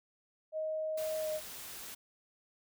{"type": "tone with pitch glide", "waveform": "sine", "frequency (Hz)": [627, 618.4], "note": ["D#5", "D#5"], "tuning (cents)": [13, -11], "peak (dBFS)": -33, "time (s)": [0.52, 1.41], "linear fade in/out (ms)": 50, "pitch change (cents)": -24, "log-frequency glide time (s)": [1.2, 1.29]}
{"type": "noise", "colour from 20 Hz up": "white", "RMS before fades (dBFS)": -46, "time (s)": [0.97, 1.95], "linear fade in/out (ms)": 10}
{"effects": []}